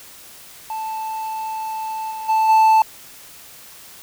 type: tone with level steps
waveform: triangle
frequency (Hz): 880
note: A5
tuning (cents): 0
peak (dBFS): -22 / -25 / -12 / -8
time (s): 0.7-2.82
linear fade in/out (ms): 2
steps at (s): 2.1 / 2.28 / 2.48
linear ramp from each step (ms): 20
effects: white hiss -42 dBFS RMS until 4.02 s